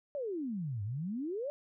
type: exponential two-way sweep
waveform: sine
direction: down then up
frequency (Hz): 600 to 97.1 to 600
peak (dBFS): -34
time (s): 0.15-1.5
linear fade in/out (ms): 0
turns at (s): 0.83
effects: none